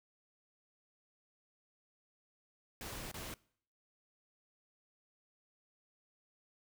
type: noise with dropouts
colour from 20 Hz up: pink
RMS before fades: -45 dBFS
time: 2.81-3.34 s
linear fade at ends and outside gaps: 1 ms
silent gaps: 3.115-3.142 s
effects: noise-tail reverb RT60 0.6 s tail -23 dB re dry